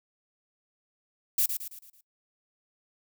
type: noise with echo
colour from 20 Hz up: violet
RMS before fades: -24 dBFS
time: 1.38-1.46 s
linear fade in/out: 5 ms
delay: 110 ms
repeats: 5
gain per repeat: -7 dB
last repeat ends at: 2.01 s
effects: noise-tail reverb RT60 0.1 s tail -21 dB re dry